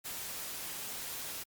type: noise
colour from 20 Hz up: white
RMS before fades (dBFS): -41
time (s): 0.04-1.44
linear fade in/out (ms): 20
effects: Opus 48 kbps